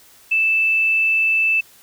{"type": "tone", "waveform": "sine", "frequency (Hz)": 2639, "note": "E7", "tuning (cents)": 1, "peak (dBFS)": -14, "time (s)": [0.31, 1.61], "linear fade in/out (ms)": 10, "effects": ["white hiss -49 dBFS RMS until 1.82 s"]}